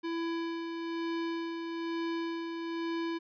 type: tone with tremolo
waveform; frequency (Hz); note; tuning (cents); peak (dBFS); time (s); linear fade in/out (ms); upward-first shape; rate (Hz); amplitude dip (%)
square; 333.2; E4; +19; -32; 0.03-3.19; 20; sine; 1.1; 40
effects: resampled to 11025 Hz